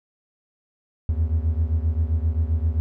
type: beating tone pair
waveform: triangle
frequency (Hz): 77.4 / 85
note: D#2 / F2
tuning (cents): -9 / -46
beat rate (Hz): 7.6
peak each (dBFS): -19 / -22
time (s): 1.09-2.8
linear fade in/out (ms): 0
effects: none